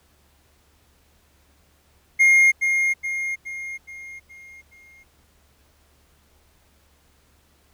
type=tone with echo; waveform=triangle; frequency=2132 Hz; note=C7; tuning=32 cents sharp; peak=-10 dBFS; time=2.19-2.52 s; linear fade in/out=20 ms; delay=420 ms; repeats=6; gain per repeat=-6 dB; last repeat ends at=5.04 s; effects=added 72 Hz sine -61 dBFS peak until 7.73 s + pink hiss -61 dBFS RMS until 7.73 s